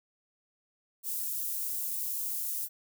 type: high-pass noise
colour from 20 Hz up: white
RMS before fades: -34 dBFS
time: 1.03-2.69 s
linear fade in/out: 50 ms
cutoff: 11000 Hz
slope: 12 dB/octave
effects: none